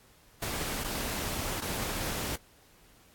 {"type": "noise with dropouts", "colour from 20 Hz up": "pink", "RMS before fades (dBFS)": -34, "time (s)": [0.42, 2.36], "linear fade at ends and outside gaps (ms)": 5, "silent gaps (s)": [[0.838, 0.844], [1.606, 1.619]], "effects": ["pink hiss -60 dBFS RMS until 3.14 s", "AAC 64 kbps"]}